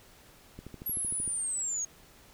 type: click train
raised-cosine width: 3 ms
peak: -30 dBFS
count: 10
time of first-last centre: 0.59-1.277 s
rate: 13.1 Hz
type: linear sweep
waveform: sine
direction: down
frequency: 11570 to 6520 Hz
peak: -30 dBFS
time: 0.86-1.85 s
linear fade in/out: 5 ms
effects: pink hiss -57 dBFS RMS until 2.33 s